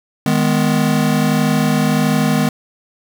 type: chord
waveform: square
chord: G# minor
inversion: second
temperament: just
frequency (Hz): 155.74 / 207.7 / 249.2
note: D#3 / G#3 / B3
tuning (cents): +2 / 0 / +16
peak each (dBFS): -18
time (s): 0.26-2.49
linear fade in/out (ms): 2
effects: 7-bit